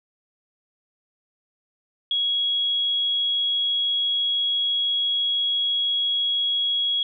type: tone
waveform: sine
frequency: 3322 Hz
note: G#7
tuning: in tune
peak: -20 dBFS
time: 2.11-7.03 s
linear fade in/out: 2 ms
effects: none